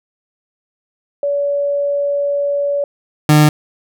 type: tone pair in turn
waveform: sine / 30% pulse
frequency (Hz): 570 / 150.97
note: C#5 / D3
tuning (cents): +48 / +48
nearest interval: octave + major seventh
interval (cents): 2300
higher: first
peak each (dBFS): -14 / -4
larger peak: second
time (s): 1.23-2.84 / 3.29-3.49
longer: first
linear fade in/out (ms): 2
effects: none